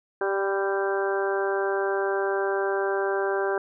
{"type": "harmonic tone with a mistuned harmonic", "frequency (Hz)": 196, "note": "G3", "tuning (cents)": 0, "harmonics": [2, 3, 4, 5, 6, 7, 8], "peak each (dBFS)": [-25, -31, -32, -35, -38, -37, -32], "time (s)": [0.21, 3.58], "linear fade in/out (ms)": 2, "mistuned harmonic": 5, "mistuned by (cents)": 21, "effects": []}